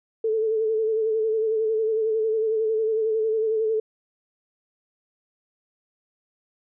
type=tone with vibrato; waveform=sine; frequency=440 Hz; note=A4; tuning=in tune; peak=-20 dBFS; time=0.24-3.8 s; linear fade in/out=5 ms; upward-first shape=sine; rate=11 Hz; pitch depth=39 cents each way; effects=none